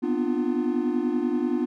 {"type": "tone cluster", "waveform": "triangle", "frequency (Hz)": [243.6, 254.1, 299.6, 349.2], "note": ["B3", "B3", "D4", "F4"], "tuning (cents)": [-24, 49, 35, 0], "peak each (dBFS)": -26, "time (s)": [0.02, 1.66], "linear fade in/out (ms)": 20, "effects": []}